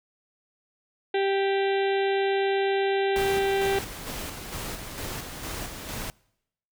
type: harmonic tone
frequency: 392 Hz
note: G4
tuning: in tune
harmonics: 1 / 2 / 4 / 5 / 6 / 7 / 8 / 9 / 10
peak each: -23 / -29 / -35 / -37 / -39 / -40 / -41 / -42 / -43 dBFS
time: 1.14-3.79 s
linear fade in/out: 5 ms
type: noise with tremolo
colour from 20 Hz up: pink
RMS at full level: -34 dBFS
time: 3.16-6.1 s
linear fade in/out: 0 ms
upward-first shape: square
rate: 2.2 Hz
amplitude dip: 40%
effects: noise-tail reverb RT60 0.8 s tail -25 dB re dry